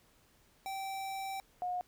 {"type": "tone pair in turn", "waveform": ["square", "sine"], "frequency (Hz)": [776, 720.6], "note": ["G5", "F#5"], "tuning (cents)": [-18, -46], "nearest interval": "minor second", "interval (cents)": 128, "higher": "first", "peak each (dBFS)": [-38, -33], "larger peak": "second", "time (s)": [[0.66, 1.4], [1.62, 1.81]], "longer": "first", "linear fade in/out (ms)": 0, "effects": ["pink hiss -67 dBFS RMS until 1.87 s"]}